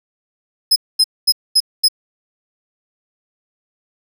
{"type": "tone bursts", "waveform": "40% pulse", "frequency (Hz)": 5100, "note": "D#8", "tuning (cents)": 42, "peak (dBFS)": -8, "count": 5, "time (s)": [0.71, 1.885], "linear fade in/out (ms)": 10, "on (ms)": 51, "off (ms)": 230, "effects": []}